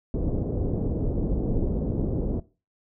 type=low-pass noise; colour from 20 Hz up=pink; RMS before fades=-26 dBFS; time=0.14-2.4 s; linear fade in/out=2 ms; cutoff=480 Hz; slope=24 dB/octave; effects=noise-tail reverb RT60 0.3 s tail -18 dB re dry